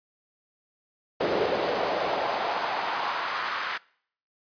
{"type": "noise with high-pass filter sweep", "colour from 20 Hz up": "brown", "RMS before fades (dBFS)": -28, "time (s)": [1.2, 3.78], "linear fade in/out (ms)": 10, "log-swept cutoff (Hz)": [410, 1400], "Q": 2, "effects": ["noise-tail reverb RT60 0.6 s tail -24 dB re dry", "resampled to 11025 Hz"]}